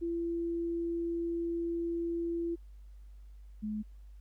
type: tone pair in turn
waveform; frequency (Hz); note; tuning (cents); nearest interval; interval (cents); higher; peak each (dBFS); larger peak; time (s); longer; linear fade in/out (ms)
sine; 338.3 / 213.1; E4 / G#3; +45 / +45; minor sixth; 800; first; -31 / -33; first; 0.01-2.56 / 3.62-3.83; first; 20
effects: added 50 Hz sine -48 dBFS peak until 4.2 s + pink hiss -75 dBFS RMS until 4.2 s